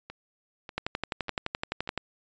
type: two click trains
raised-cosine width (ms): 0.3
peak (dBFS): -24 / -13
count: 4 / 15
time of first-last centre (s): 0.1-1.875 / 0.78-1.977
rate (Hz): 1.69 / 11.7
effects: resampled to 16000 Hz